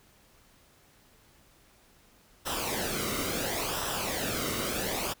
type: noise with flanger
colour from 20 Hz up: pink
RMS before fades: -32 dBFS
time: 2.45-5.14 s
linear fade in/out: 20 ms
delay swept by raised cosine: 0.44 to 1.2 ms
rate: 0.72 Hz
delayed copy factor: -0.65
effects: pink hiss -61 dBFS RMS until 5.2 s